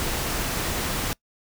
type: noise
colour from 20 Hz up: pink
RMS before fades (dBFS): -27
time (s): 0-1.13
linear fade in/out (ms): 0
effects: noise-tail reverb RT60 0.1 s tail -23 dB re dry